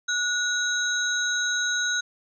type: tone cluster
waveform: sine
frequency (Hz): 1458 / 3860 / 6430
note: F#6 / B7 / G8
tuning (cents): -26 / -40 / +43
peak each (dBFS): -25 / -28 / -30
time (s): 0.08-2.01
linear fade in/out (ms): 10
effects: none